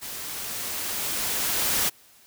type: noise with level ramp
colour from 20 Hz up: white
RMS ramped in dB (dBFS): -36 to -23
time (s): 0.01-1.9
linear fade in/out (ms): 20
effects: white hiss -55 dBFS RMS until 2.26 s